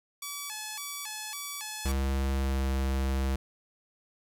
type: tone with vibrato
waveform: 5% pulse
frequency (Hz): 991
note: B5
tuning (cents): +6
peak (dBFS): -24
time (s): 0.22-1.92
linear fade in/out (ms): 5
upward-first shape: square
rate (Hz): 1.8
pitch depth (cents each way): 250
type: tone with pitch glide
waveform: square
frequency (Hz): 67.5 to 66.76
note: C#2 to C2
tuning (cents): -45 to +35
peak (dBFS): -27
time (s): 1.85-3.36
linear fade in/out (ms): 5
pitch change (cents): -20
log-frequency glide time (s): 2.32-2.66
effects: none